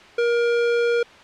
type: tone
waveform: square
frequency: 472.7 Hz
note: A#4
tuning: 24 cents sharp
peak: -18 dBFS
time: 0.18-1.03 s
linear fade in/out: 5 ms
effects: white hiss -45 dBFS RMS until 1.23 s + low-pass 3000 Hz 12 dB/octave

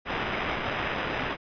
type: noise with sample-and-hold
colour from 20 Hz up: white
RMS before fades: -30 dBFS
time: 0.05-1.37 s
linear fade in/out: 50 ms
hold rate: 4410 Hz
effects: resampled to 11025 Hz

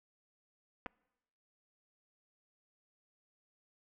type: clicks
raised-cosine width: 0.5 ms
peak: -26 dBFS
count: 2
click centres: 0.861 / 0.865 s
effects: noise-tail reverb RT60 1.0 s tail -26 dB re dry

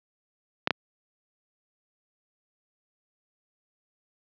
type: clicks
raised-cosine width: 0.3 ms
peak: -5 dBFS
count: 2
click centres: 0.674 / 0.707 s
effects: high-pass 150 Hz 12 dB/octave + low-pass 5000 Hz 12 dB/octave

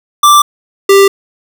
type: tone pair in turn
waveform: square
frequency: 1174.7 / 394.3 Hz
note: D6 / G4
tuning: 0 / +10 cents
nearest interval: octave + perfect fifth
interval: 1890 cents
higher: first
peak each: -3 dBFS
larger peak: neither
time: 0.23-0.42 / 0.89-1.08 s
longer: neither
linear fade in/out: 5 ms
effects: none

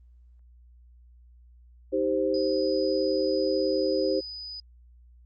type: chord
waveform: sine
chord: C minor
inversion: first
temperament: just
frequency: 314 / 392.4 / 523.3 Hz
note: Eb4 / G4 / C5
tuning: +16 / +2 / 0 cents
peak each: -29 / -27 / -26 dBFS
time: 1.92-4.21 s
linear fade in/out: 20 ms
type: tone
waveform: sine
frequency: 4978 Hz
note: D#8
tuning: in tune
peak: -36 dBFS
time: 2.34-4.6 s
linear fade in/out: 2 ms
effects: added 60 Hz sine -51 dBFS peak until 5.25 s + Opus 24 kbps

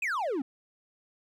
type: exponential sweep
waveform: triangle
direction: down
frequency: 2637 to 246.9 Hz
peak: -26 dBFS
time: 0.02-0.42 s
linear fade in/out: 5 ms
effects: none

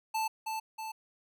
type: tone with echo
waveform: square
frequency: 880 Hz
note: A5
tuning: in tune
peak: -30 dBFS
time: 0.14-0.28 s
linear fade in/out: 10 ms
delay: 320 ms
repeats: 2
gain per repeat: -4 dB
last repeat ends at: 0.92 s
effects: none

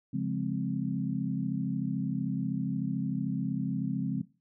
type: chord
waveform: sine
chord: Db major seventh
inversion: none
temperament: equal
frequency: 138.59 / 174.61 / 207.7 / 261.6 Hz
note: Db3 / F3 / Ab3 / C4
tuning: 0 / 0 / 0 / 0 cents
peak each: -34 dBFS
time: 0.13-4.22 s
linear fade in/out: 10 ms
effects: noise-tail reverb RT60 0.3 s tail -17 dB re dry

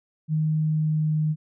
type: tone with pitch glide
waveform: sine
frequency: 155.56 to 154.31 Hz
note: D#3 to D#3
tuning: 0 to -14 cents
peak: -20 dBFS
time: 0.28-1.36 s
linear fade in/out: 50 ms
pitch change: -14 cents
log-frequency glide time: 0.59-1.18 s
effects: none

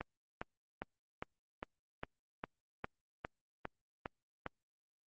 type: click train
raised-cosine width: 0.5 ms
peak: -24 dBFS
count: 12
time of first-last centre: 0.01-4.463 s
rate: 2.47 Hz
effects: Opus 24 kbps

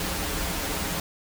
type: noise with comb filter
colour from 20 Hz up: pink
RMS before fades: -29 dBFS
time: 0-1 s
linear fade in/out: 2 ms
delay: 8.2 ms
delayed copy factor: -0.75
effects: none

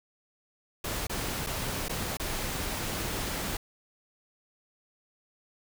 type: noise with dropouts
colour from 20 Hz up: pink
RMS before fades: -33 dBFS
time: 0.84-3.57 s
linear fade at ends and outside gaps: 5 ms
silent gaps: 1.07-1.095 / 1.465-1.469 / 1.884-1.894 / 2.171-2.197 s
effects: none

